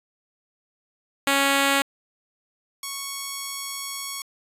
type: tone pair in turn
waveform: 5% pulse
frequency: 277 / 1108 Hz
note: C#4 / C#6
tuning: -1 / -1 cents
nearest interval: 2 octaves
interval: 2400 cents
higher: second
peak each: -7 / -18 dBFS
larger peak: first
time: 1.27-1.82 / 2.83-4.22 s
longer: second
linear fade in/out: 2 ms
effects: resampled to 32000 Hz